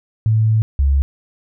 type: tone pair in turn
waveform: sine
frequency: 110 / 69.12 Hz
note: A2 / C#2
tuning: 0 / -4 cents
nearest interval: minor sixth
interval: 804 cents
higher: first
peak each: -11 dBFS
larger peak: neither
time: 0.26-0.62 / 0.79-1.02 s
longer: first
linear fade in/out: 0 ms
effects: none